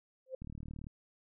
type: tone with exponential growth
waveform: sine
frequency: 521 Hz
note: C5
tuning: 7 cents flat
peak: -34 dBFS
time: 0.26-0.35 s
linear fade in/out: 5 ms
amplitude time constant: 19 ms
type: click train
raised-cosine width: 5 ms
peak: -33 dBFS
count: 18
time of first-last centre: 0.42-0.869 s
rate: 37.9 Hz
effects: none